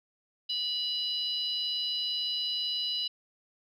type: tone cluster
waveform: sine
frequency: 2932 / 3979 / 4905 Hz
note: F#7 / B7 / D#8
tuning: -16 / +12 / -26 cents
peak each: -32 / -32 / -37 dBFS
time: 0.49-3.08 s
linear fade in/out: 10 ms
effects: tanh soft clip ceiling -20 dBFS